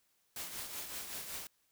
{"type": "noise with tremolo", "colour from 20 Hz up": "white", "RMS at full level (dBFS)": -41, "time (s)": [0.36, 1.47], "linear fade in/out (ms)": 2, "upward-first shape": "triangle", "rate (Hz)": 5.3, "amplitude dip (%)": 55, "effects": ["white hiss -75 dBFS RMS until 1.71 s"]}